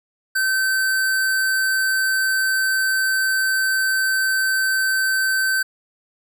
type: tone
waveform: square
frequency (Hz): 1542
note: G6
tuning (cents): -29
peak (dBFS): -18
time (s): 0.35-5.63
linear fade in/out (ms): 10
effects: none